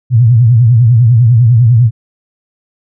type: tone with vibrato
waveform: sine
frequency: 117.9 Hz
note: A#2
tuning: 20 cents sharp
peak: -3 dBFS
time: 0.1-1.91 s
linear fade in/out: 50 ms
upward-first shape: triangle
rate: 10 Hz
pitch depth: 170 cents each way
effects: none